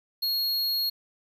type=tone; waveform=square; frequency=4300 Hz; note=C8; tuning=47 cents sharp; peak=-25 dBFS; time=0.22-0.9 s; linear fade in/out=10 ms; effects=10-bit